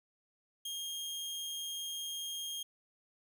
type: tone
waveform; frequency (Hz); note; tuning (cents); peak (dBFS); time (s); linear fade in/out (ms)
sawtooth; 3231; G#7; -48; -35; 0.65-2.63; 5
effects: none